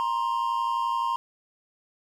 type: tone pair together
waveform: triangle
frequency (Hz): 939.3 / 1051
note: A#5 / C6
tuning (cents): +13 / +7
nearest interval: major second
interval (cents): 194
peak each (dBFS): -25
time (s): 0-1.16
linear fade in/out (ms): 0
effects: none